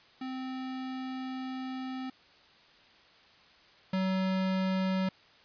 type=tone pair in turn; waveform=square; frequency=259.7 / 188.68 Hz; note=C4 / F#3; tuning=-13 / +34 cents; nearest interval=tritone; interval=553 cents; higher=first; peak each=-36 / -28 dBFS; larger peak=second; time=0.21-2.1 / 3.93-5.09 s; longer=first; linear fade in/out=5 ms; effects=white hiss -59 dBFS RMS until 5.44 s + resampled to 11025 Hz